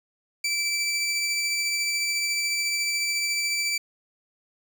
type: tone with tremolo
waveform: 20% pulse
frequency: 2326 Hz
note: D7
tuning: 17 cents flat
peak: -18 dBFS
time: 0.44-3.78 s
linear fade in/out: 5 ms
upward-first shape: triangle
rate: 14 Hz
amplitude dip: 25%
effects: none